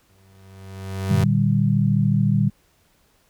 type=tone with exponential growth; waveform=35% pulse; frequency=96 Hz; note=G2; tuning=36 cents flat; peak=-16 dBFS; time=0.09-1.24 s; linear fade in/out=5 ms; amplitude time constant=250 ms
type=chord; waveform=sine; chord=G minor; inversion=first; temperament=equal with one note detuned; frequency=116.54 / 150.53 / 196 Hz; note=Bb2 / D3 / G3; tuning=0 / +43 / 0 cents; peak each=-20 dBFS; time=1.09-2.5 s; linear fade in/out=20 ms
effects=pink hiss -61 dBFS RMS until 3.29 s